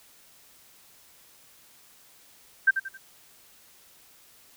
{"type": "tone with echo", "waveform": "sine", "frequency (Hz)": 1568, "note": "G6", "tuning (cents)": 0, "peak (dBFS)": -14, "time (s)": [2.67, 2.71], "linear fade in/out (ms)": 10, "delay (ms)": 89, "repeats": 3, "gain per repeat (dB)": -9, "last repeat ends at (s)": 2.977, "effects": ["white hiss -56 dBFS RMS until 4.56 s"]}